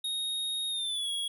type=tone with pitch glide; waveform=square; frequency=3736 to 3328 Hz; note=A#7 to G#7; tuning=+3 to +3 cents; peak=-31 dBFS; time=0.04-1.28 s; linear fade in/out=5 ms; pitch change=-200 cents; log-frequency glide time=0.69-1.1 s; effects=none